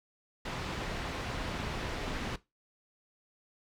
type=low-pass noise; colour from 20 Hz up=pink; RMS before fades=-37 dBFS; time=0.45-2.36 s; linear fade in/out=5 ms; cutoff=3800 Hz; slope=12 dB/octave; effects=noise-tail reverb RT60 0.2 s tail -17 dB re dry